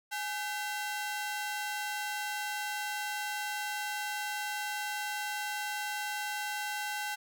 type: ring-modulated tone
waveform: sawtooth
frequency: 1185 Hz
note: D6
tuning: 15 cents sharp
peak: -27 dBFS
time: 0.11-7.16 s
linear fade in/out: 20 ms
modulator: 350 Hz
effects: none